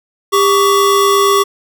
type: tone pair together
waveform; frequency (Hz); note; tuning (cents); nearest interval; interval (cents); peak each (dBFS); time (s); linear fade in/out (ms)
square; 398.5 / 1127.1; G4 / C#6; +28 / +28; octave + tritone; 1800; -12; 0.32-1.44; 20
effects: none